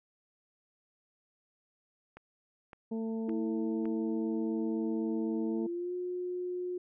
click train, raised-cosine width 0.5 ms, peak -33 dBFS, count 4, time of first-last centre 2.17-3.855 s, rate 1.78 Hz
harmonic tone, 224 Hz, A3, 31 cents sharp, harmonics 1 / 2 / 3 / 4, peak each -33 / -39 / -50 / -53 dBFS, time 2.91-5.67 s, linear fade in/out 10 ms
sine tone with pitch glide, 327.9 to 359.6 Hz, E4 to F#4, -9 to -49 cents, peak -33 dBFS, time 3.28-6.78 s, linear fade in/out 5 ms, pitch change +160 cents, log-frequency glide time 5.46-5.94 s
effects none

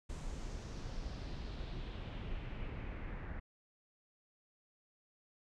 brown noise with low-pass filter sweep, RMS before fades -43 dBFS, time 0.09-3.4 s, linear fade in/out 10 ms, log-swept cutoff 7900 to 1800 Hz, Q 2.5, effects none

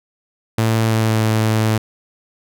sawtooth tone with pitch glide, 112.5 to 109.87 Hz, A2 to A2, +39 to -2 cents, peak -10 dBFS, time 0.58-1.78 s, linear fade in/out 5 ms, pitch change -41 cents, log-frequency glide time 0.73-1.23 s, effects none

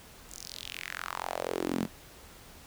sawtooth tone with high-pass filter sweep, 44.21 Hz, F1, 22 cents sharp, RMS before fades -36 dBFS, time 0.28-1.88 s, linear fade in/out 50 ms, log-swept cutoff 7700 to 190 Hz, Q 3.4, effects pink hiss -52 dBFS RMS until 2.66 s

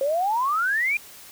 sine exponential sweep, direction up, 529 to 2454 Hz, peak -20 dBFS, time 0.01-0.97 s, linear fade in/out 2 ms, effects white hiss -45 dBFS RMS until 1.31 s

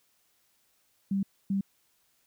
sine tone bursts at uneven times, 196 Hz, G3, in tune, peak -25 dBFS, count 2, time 1.11-1.23 / 1.5-1.61 s, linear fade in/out 5 ms, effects white hiss -70 dBFS RMS until 2.26 s

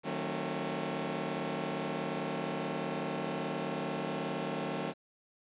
15% pulse chord, D# diminished seventh, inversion none, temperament just, 155.56 / 186.68 / 224 / 268.8 Hz, D#3 / F#3 / A3 / C4, 0 / +16 / +31 / +47 cents, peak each -33 dBFS, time 0.03-4.94 s, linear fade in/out 50 ms, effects resampled to 8000 Hz + 10-bit

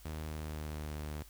sawtooth tone with pitch glide, 77.78 to 75.39 Hz, D#2 to D2, 0 to +46 cents, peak -35 dBFS, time 0.05-1.23 s, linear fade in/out 5 ms, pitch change -54 cents, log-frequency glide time 0.19-0.99 s, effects added 50 Hz sine -55 dBFS peak until 1.29 s + white hiss -60 dBFS RMS until 1.29 s

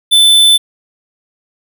square tone, 3520 Hz, A7, in tune, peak -5 dBFS, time 0.11-0.58 s, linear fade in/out 20 ms, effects none

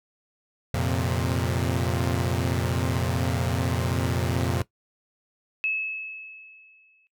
sawtooth chord, F suspended fourth, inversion none, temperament equal with one note detuned, 87.31 / 116.54 / 132.26 Hz, F2 / Bb2 / C3, 0 / 0 / +19 cents, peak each -23 / -24 / -25 dBFS, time 0.74-4.62 s, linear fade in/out 0 ms
sine tone with exponential decay, 2593 Hz, E7, 29 cents flat, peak -22 dBFS, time 5.64-7.07 s, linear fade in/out 0 ms, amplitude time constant 310 ms
effects noise-tail reverb RT60 0.1 s tail -17 dB re dry

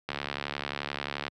click train, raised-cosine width 0.3 ms, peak -15 dBFS, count 86, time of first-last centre 0.09-1.28 s, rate 71.4 Hz, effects high-pass 100 Hz 12 dB/octave

